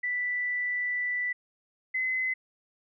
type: tone pair in turn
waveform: sine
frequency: 1975.5 / 2037 Hz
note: B6 / C7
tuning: 0 / -47 cents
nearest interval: minor second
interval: 53 cents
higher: second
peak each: -27 / -26 dBFS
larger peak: second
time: 0.03-1.33 / 1.94-2.34 s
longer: first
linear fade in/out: 10 ms
effects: none